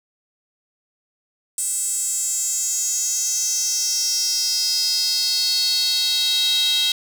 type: tone with high-pass filter sweep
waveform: square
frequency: 293.7 Hz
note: D4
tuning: in tune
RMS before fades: -21 dBFS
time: 1.58-6.92 s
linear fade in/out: 2 ms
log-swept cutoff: 8300 to 3600 Hz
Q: 6.9
effects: none